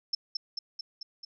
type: tone with echo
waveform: sine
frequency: 5320 Hz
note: E8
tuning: 15 cents sharp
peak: -25 dBFS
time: 0.13-0.15 s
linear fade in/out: 5 ms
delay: 220 ms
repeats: 5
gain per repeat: -3 dB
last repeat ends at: 1.25 s
effects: none